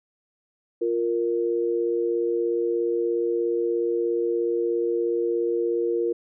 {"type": "tone pair together", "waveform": "sine", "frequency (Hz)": [349.2, 466.1], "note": ["F4", "A#4"], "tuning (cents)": [0, 0], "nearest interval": "perfect fourth", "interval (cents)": 500, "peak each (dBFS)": -24, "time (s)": [0.81, 6.13], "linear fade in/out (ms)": 10, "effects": []}